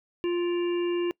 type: harmonic tone with a mistuned harmonic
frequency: 349.2 Hz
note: F4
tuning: in tune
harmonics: 1 / 3 / 5 / 7 / 8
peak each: -24 / -41 / -46 / -46 / -40 dBFS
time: 0.24-1.11 s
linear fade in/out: 0 ms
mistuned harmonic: 7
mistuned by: -75 cents
effects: noise-tail reverb RT60 0.1 s tail -24 dB re dry